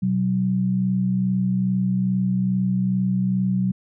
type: tone pair together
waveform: sine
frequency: 125.21 / 187.6 Hz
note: B2 / F#3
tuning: +24 / +24 cents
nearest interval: perfect fifth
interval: 700 cents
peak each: -25 / -19 dBFS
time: 0.02-3.72 s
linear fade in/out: 10 ms
effects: none